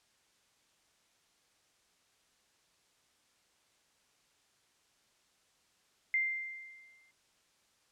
sine tone with exponential decay, 2093 Hz, C7, in tune, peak -26 dBFS, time 6.14-7.11 s, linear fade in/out 1 ms, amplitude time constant 210 ms, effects white hiss -71 dBFS RMS until 7.91 s + low-pass 8000 Hz 12 dB/octave

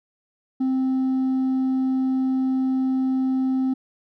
triangle tone with hard clipping, 261.6 Hz, C4, in tune, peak -18 dBFS, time 0.6-3.74 s, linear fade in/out 10 ms, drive 1 dB, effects none

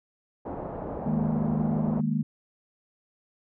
white low-pass noise, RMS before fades -35 dBFS, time 0.45-2.01 s, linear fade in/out 10 ms, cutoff 790 Hz, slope 24 dB/octave
sine chord, D# suspended fourth, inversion none, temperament equal, 155.56 / 207.7 / 233.1 Hz, D#3 / G#3 / A#3, 0 / 0 / 0 cents, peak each -28 dBFS, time 1.06-2.23 s, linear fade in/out 5 ms
effects none

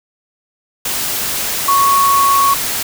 sine tone in noise, 1109 Hz, C#6, in tune, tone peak -9 dBFS, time 1.68-2.54 s, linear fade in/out 5 ms, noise white, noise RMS -19 dBFS, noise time 0.85-2.83 s, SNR +7 dB, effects none

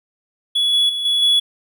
triangle tone with level steps, 3389 Hz, G#7, 34 cents sharp, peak -13 / -11 / -19 / -13 / -10 dBFS, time 0.55-1.4 s, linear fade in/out 10 ms, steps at 0.73 / 0.89 / 1.05 / 1.22 s, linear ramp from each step 5 ms, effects none

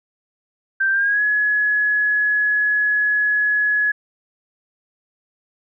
sine tone with pitch glide, 1568 to 1690.3 Hz, G6 to G#6, 0 to +30 cents, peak -15 dBFS, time 0.8-3.92 s, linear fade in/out 10 ms, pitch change +130 cents, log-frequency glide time 0.91-1.23 s, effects none

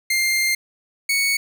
sawtooth tone pair in turn, 2106 / 2222 Hz, C7 / C#7, +11 / +4 cents, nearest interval minor second, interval 93 cents, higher second, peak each -14 / -14 dBFS, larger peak neither, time 0.1-0.55 / 1.09-1.37 s, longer first, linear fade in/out 5 ms, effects none

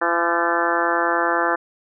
harmonic tone with a mistuned harmonic, 170 Hz, F3, 46 cents flat, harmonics 2 / 3 / 4 / 5 / 6 / 7 / 8 / 9 / 10, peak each -26 / -26 / -26 / -26 / -26 / -26 / -26 / -26 / -26 dBFS, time 0.01-1.56 s, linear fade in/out 10 ms, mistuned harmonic 10, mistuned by +44 cents, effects none

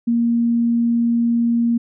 sine tone, 234.4 Hz, A#3, 10 cents sharp, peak -14 dBFS, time 0.07-1.78 s, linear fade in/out 10 ms, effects none

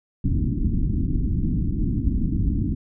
pink low-pass noise, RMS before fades -22 dBFS, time 0.24-2.75 s, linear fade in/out 5 ms, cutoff 300 Hz, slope 48 dB/octave, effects none

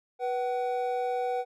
triangle tone pair together, 490.1 / 756 Hz, B4 / F#5, -13 / +37 cents, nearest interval minor sixth, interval 750 cents, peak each -28 dBFS, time 0.19-1.45 s, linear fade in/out 50 ms, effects none

